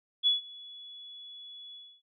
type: tone with ADSR envelope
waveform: sine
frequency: 3400 Hz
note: G#7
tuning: 40 cents sharp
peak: -20 dBFS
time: 0.23-2.02 s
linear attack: 38 ms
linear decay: 140 ms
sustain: -24 dB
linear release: 280 ms
effects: none